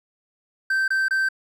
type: tone bursts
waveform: triangle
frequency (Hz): 1556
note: G6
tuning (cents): -13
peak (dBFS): -17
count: 3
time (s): 0.7-1.288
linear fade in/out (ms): 5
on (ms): 180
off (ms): 24
effects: none